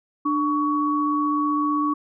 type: tone pair together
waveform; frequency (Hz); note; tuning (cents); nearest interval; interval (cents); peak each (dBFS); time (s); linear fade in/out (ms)
sine; 297.4 / 1123; D4 / C#6; +22 / +22; octave + major seventh; 2300; -22; 0.25-1.94; 10
effects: none